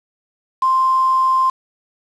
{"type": "tone with quantisation", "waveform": "sine", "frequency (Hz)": 1046.5, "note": "C6", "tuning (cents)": 0, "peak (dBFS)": -12, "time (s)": [0.62, 1.5], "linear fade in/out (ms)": 5, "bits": 5, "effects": ["low-pass 6000 Hz 12 dB/octave"]}